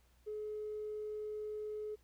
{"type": "tone with tanh clipping", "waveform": "triangle", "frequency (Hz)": 425, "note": "G#4", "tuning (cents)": 40, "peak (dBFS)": -39, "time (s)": [0.26, 1.96], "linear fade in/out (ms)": 20, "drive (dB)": 4, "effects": ["added 60 Hz sine -67 dBFS peak until 2.03 s", "pink hiss -73 dBFS RMS until 2.03 s"]}